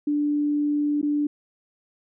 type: tone with dropouts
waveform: sine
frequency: 293.7 Hz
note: D4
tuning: in tune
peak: -20 dBFS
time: 0.07-1.27 s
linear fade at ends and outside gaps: 5 ms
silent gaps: 1.015-1.028 s
effects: none